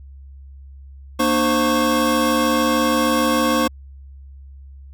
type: tone cluster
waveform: square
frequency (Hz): 236 / 302.5 / 523 / 1104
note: A#3 / D#4 / C5 / C#6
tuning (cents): +22 / -49 / -1 / -7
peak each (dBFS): -22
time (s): 1.19-3.68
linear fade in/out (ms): 10
effects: added 68 Hz sine -37 dBFS peak until 4.93 s